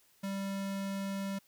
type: tone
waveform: square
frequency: 196 Hz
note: G3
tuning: in tune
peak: -35 dBFS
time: 0.23-1.39 s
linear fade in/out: 10 ms
effects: white hiss -67 dBFS RMS until 1.47 s